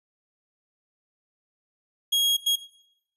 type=tone bursts at uneven times; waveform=40% pulse; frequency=3287 Hz; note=G#7; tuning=19 cents flat; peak=-19 dBFS; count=2; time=2.12-2.37 / 2.46-2.56 s; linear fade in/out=10 ms; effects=noise-tail reverb RT60 0.7 s tail -17 dB re dry + resampled to 32000 Hz